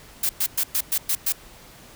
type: noise bursts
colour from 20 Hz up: blue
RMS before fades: -22 dBFS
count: 7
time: 0.23-1.324 s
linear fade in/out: 5 ms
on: 62 ms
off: 110 ms
effects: pink hiss -47 dBFS RMS until 1.95 s